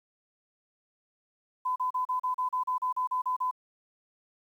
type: tone bursts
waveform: sine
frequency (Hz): 1010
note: B5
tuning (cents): +39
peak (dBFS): -26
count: 13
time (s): 1.65-3.512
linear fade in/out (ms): 10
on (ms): 110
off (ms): 36
effects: 10-bit